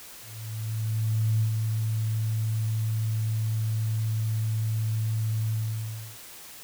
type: tone with ADSR envelope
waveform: sine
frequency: 110 Hz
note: A2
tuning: in tune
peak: -20 dBFS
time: 0.21-6.18 s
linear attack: 1200 ms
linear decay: 91 ms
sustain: -4 dB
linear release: 660 ms
effects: white hiss -45 dBFS RMS until 6.63 s